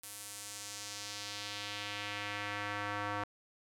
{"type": "tone with band-pass filter sweep", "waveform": "square", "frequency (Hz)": 102.8, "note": "G#2", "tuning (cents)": -17, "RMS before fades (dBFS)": -41, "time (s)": [0.03, 3.24], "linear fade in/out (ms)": 5, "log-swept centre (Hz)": [11000, 1200], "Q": 1.3, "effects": []}